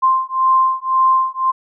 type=beating tone pair; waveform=sine; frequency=1046.5 / 1048.4 Hz; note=C6 / C6; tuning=0 / +3 cents; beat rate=1.9 Hz; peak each=-15 dBFS; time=0.02-1.52 s; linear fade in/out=20 ms; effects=none